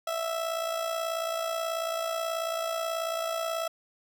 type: tone with amplitude modulation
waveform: 30% pulse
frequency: 659.3 Hz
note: E5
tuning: in tune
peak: -24 dBFS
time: 0.07-3.68 s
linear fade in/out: 5 ms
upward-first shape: sine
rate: 58.4 Hz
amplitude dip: 55%
effects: none